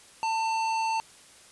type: tone with hard clipping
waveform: triangle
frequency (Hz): 894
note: A5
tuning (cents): +27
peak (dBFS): -27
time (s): 0.23-1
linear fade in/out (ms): 0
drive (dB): 17
effects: white hiss -53 dBFS RMS until 1.51 s + resampled to 24000 Hz